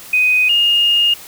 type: tone pair in turn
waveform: sine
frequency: 2500 / 2840 Hz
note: D#7 / F7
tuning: +8 / +28 cents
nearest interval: major second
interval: 220 cents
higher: second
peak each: -10 dBFS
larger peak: neither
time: 0.13-0.49 / 0.49-1.14 s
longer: second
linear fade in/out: 5 ms
effects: white hiss -36 dBFS RMS until 1.27 s